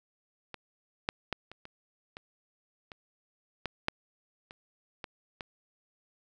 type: clicks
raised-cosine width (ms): 0.3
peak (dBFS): -24 / -12 / -15 / -29 / -30 / -26 / -28 / -17 / -11 / -29 / -22 / -22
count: 12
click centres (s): 0.543 / 1.089 / 1.327 / 1.516 / 1.654 / 2.169 / 2.918 / 3.657 / 3.884 / 4.509 / 5.042 / 5.408
effects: none